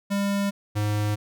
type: tone pair in turn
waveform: square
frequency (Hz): 200 / 104.85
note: G3 / G#2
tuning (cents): +35 / +17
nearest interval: major seventh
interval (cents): 1118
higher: first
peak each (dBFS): -23 / -23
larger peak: neither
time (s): 0.1-0.51 / 0.75-1.16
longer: neither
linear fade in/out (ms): 20
effects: none